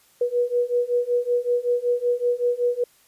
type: beating tone pair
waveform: sine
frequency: 483.2 / 488.5 Hz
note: B4 / B4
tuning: -38 / -19 cents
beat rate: 5.3 Hz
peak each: -23 / -22 dBFS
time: 0.21-2.84 s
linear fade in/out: 5 ms
effects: white hiss -58 dBFS RMS until 3.07 s + resampled to 32000 Hz